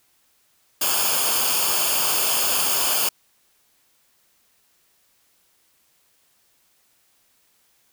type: noise with comb filter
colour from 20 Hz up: white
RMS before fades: -21 dBFS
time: 0.81-3.09 s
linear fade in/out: 5 ms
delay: 0.51 ms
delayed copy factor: -0.7
effects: white hiss -63 dBFS RMS until 7.92 s